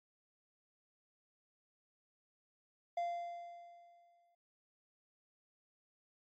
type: tone with exponential decay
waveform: triangle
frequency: 692 Hz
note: F5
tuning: 16 cents flat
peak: -31 dBFS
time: 2.97-4.35 s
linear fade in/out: 5 ms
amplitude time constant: 300 ms
effects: MP3 32 kbps